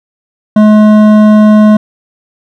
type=tone with hard clipping; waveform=sine; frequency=212.9 Hz; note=G#3; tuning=43 cents sharp; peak=-3 dBFS; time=0.56-1.77 s; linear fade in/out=5 ms; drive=11 dB; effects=none